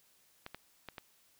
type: clicks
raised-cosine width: 0.3 ms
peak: -27 dBFS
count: 4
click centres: 0.464 / 0.546 / 0.887 / 0.982 s
effects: white hiss -68 dBFS RMS until 1.39 s